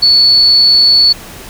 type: tone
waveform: sine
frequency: 4435 Hz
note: C#8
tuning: in tune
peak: -4 dBFS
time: 0.02-1.13 s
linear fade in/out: 10 ms
effects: pink hiss -31 dBFS RMS until 1.49 s